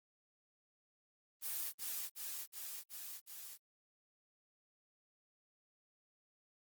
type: noise with echo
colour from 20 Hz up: blue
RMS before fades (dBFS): -40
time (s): 1.41-1.73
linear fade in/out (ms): 50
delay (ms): 370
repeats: 5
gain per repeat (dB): -2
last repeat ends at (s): 3.58
effects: Opus 24 kbps